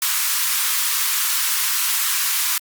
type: high-pass noise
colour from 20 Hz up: white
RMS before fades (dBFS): -20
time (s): 0.02-2.58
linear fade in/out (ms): 2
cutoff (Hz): 970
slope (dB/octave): 48
effects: Opus 48 kbps